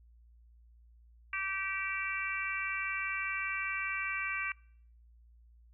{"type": "harmonic tone", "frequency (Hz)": 387.5, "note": "G4", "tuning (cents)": -20, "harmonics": [3, 4, 5, 6, 7], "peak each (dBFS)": [-41, -40, -41, -36, -42], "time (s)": [1.33, 4.52], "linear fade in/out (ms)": 2, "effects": ["noise-tail reverb RT60 0.6 s tail -24 dB re dry", "added 58 Hz sine -57 dBFS peak until 5.73 s"]}